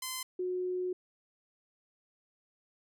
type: tone pair in turn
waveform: 5% pulse / sine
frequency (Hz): 1031 / 364.5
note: C6 / F#4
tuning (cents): -26 / -26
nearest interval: octave + tritone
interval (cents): 1800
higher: first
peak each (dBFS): -24 / -31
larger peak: first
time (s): 0.02-0.23 / 0.39-0.93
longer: second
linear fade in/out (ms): 5
effects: none